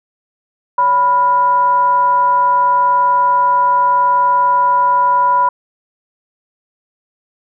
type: tone with frequency modulation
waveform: sine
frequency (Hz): 987.8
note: B5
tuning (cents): 0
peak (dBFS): -9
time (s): 0.78-5.49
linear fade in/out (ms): 5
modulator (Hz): 424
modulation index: 0.33
effects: none